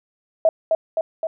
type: tone with echo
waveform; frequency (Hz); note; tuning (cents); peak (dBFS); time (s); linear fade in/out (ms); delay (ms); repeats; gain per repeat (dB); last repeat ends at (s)
sine; 646; E5; -35; -11; 0.45-0.49; 2; 260; 3; -3; 1.27
effects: none